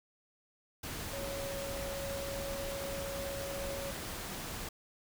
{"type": "tone in noise", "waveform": "sine", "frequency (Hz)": 554.4, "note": "C#5", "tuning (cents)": 0, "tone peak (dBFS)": -39, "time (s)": [1.13, 3.91], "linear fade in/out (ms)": 5, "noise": "pink", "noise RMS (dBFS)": -41, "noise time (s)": [0.83, 4.69], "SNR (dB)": -1, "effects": []}